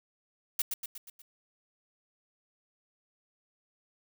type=noise with echo; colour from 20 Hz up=blue; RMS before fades=-28 dBFS; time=0.59-0.62 s; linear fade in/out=5 ms; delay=120 ms; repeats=5; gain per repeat=-5 dB; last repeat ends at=1.22 s; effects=none